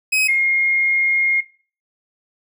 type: tone pair in turn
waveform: 40% pulse / sine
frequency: 2536 / 2138 Hz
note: D#7 / C7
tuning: +32 / +37 cents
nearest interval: minor third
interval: 295 cents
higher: first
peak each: -13 dBFS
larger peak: neither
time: 0.12-0.28 / 0.28-1.41 s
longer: second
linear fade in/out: 10 ms
effects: noise-tail reverb RT60 0.4 s tail -17 dB re dry